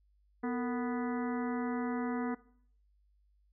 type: harmonic tone with a mistuned harmonic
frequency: 246.9 Hz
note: B3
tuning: in tune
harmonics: 1 / 2 / 3 / 4 / 5 / 6 / 7 / 8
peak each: -33 / -39 / -43 / -45 / -47 / -49 / -50 / -51 dBFS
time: 0.43-2.35 s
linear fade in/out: 10 ms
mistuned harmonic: 2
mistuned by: -130 cents
effects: noise-tail reverb RT60 0.6 s tail -19 dB re dry + added 50 Hz sine -66 dBFS peak until 3.52 s